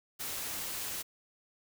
white noise, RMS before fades -38 dBFS, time 0.19-1.03 s, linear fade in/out 20 ms, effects none

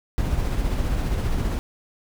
brown noise with tremolo, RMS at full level -22 dBFS, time 0.18-1.59 s, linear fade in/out 0 ms, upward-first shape sine, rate 15 Hz, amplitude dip 30%, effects none

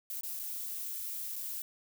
violet noise with dropouts, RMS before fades -39 dBFS, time 0.1-1.62 s, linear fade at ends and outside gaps 1 ms, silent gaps 0.21-0.233 / 0.392-0.396 / 1.358-1.362 s, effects none

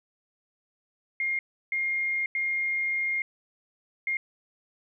sine tone bursts at uneven times, 2127 Hz, C7, 28 cents sharp, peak -25 dBFS, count 4, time 1.2-1.39 / 1.72-2.26 / 2.35-3.22 / 4.07-4.17 s, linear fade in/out 2 ms, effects none

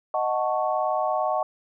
sine chord, D# half-diminished seventh, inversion none, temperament equal, 622.3 / 740 / 880 / 1108.7 Hz, D#5 / F#5 / A5 / C#6, 0 / 0 / 0 / 0 cents, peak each -26 / -26 / -30 / -29 dBFS, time 0.14-1.43 s, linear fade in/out 2 ms, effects none

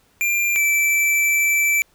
square tone pair in turn, 2385 / 2326 Hz, D7 / D7, +26 / -17 cents, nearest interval unison, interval 43 cents, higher first, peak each -18 / -16 dBFS, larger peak second, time 0.21-0.56 / 0.56-1.82 s, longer second, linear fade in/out 0 ms, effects pink hiss -59 dBFS RMS until 1.94 s

